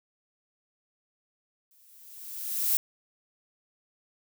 violet noise with exponential growth, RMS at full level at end -23 dBFS, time 1.71-2.77 s, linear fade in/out 1 ms, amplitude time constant 230 ms, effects none

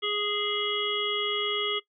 harmonic tone, 415.3 Hz, G#4, in tune, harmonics 1 / 3 / 5 / 7 / 8, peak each -32 / -34 / -35 / -34 / -30 dBFS, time 0.02-1.8 s, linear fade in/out 20 ms, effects noise-tail reverb RT60 0.1 s tail -18 dB re dry

